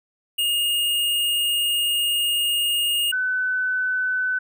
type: tone pair in turn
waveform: square / sine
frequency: 2846 / 1507.6 Hz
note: F7 / F#6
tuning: +32 / +32 cents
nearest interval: major seventh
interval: 1100 cents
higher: first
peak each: -20 dBFS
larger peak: neither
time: 0.38-3.12 / 3.12-4.39 s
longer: first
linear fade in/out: 10 ms
effects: none